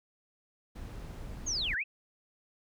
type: noise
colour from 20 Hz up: brown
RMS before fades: -42 dBFS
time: 0.75-1.75 s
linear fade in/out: 10 ms
type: linear two-way sweep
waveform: sine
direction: down then up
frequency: 6720 to 1484 to 2693 Hz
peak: -30 dBFS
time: 1.46-1.84 s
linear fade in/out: 20 ms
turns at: 1.75 s
effects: none